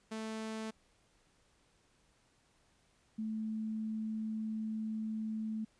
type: tone pair in turn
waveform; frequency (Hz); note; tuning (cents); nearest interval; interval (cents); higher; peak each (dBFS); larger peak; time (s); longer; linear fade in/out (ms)
sawtooth / sine; 220.1 / 218.5; A3 / A3; +1 / -12; unison; 13; first; -35 / -35; neither; 0.11-0.71 / 3.18-5.65; second; 10
effects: pink hiss -71 dBFS RMS until 5.79 s + resampled to 22050 Hz